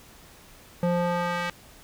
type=tone with band-pass filter sweep; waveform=square; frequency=174.61 Hz; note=F3; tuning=in tune; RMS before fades=-26 dBFS; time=0.83-1.5 s; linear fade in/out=0 ms; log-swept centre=420 to 2000 Hz; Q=0.96; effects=pink hiss -51 dBFS RMS until 1.83 s